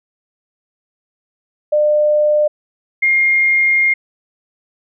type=tone pair in turn; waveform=sine; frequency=600 / 2126 Hz; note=D5 / C7; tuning=+37 / +27 cents; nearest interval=octave + minor seventh; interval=2190 cents; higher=second; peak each=-10 dBFS; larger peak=neither; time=1.72-2.48 / 3.02-3.94 s; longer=second; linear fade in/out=10 ms; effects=none